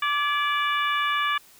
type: harmonic tone with a mistuned harmonic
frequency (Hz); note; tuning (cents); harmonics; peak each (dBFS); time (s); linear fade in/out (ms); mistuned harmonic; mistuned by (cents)
584; D5; -10; 2 / 3 / 4 / 5 / 6; -24 / -28 / -30 / -32 / -34; 0.02-1.38; 5; 3; -49
effects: white hiss -53 dBFS RMS until 1.59 s